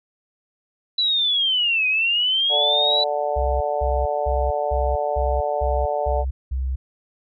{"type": "linear two-way sweep", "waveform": "sine", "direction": "down then up", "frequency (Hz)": [3979, 2489, 3979], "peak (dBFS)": -17, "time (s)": [0.98, 3.04], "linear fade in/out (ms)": 5, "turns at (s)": 1.87}
{"type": "harmonic tone", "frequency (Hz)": 146.83, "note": "D3", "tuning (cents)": 0, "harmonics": [3, 4, 5, 6], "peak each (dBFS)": [-29, -23, -25, -30], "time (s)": [2.49, 6.25], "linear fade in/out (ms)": 50}
{"type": "tone bursts", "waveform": "sine", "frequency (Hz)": 65.2, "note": "C2", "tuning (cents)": -5, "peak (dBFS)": -21, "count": 8, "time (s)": [3.36, 6.76], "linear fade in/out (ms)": 10, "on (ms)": 250, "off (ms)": 200}
{"effects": []}